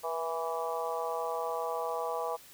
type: harmonic tone with a mistuned harmonic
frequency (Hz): 164.81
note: E3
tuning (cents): 0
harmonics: 3 / 4 / 5 / 6 / 7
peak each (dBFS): -36 / -37 / -38 / -39 / -39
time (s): 0.03-2.37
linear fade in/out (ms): 20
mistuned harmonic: 3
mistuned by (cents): -25
effects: white hiss -54 dBFS RMS until 2.53 s